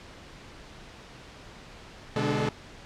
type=tone cluster; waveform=sawtooth; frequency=125.6 / 146.7 / 207.9 / 297.3 / 432.8 Hz; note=B2 / D3 / G#3 / D4 / A4; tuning=+30 / -2 / +2 / +21 / -29 cents; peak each=-27 / -28 / -28 / -29 / -27 dBFS; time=2.16-2.49 s; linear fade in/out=2 ms; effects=pink hiss -47 dBFS RMS until 2.85 s + low-pass 5000 Hz 12 dB/octave